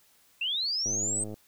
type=linear sweep; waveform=sine; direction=up; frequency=2637 to 8360 Hz; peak=-27 dBFS; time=0.41-1.24 s; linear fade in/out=5 ms
type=click train; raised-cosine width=2 ms; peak=-27 dBFS; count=52; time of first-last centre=0.86-1.341 s; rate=106 Hz
effects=white hiss -63 dBFS RMS until 1.47 s